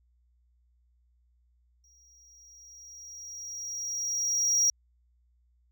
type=tone with exponential growth; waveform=triangle; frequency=5690 Hz; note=F8; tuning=31 cents sharp; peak=-19 dBFS; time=1.84-4.7 s; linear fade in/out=1 ms; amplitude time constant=620 ms; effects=added 60 Hz sine -64 dBFS peak until 5.71 s